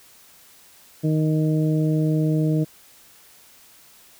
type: harmonic tone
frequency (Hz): 155.56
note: D#3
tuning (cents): 0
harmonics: 1 / 2 / 3 / 4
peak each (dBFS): -19 / -23 / -30 / -33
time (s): 1.03-2.65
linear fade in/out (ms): 20
effects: white hiss -51 dBFS RMS until 4.19 s